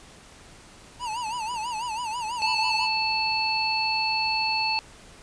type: tone with vibrato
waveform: square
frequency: 920 Hz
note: A#5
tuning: 23 cents flat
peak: -29 dBFS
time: 0.99-2.89 s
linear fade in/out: 50 ms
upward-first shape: sine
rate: 6.1 Hz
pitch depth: 130 cents each way
type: clicks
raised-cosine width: 1 ms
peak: -34 dBFS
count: 2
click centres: 1.541 / 1.563 s
type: harmonic tone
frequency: 880 Hz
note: A5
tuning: in tune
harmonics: 1 / 3 / 5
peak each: -27 / -27 / -27 dBFS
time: 2.42-4.79 s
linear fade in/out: 0 ms
effects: pink hiss -49 dBFS RMS until 5.22 s + resampled to 22050 Hz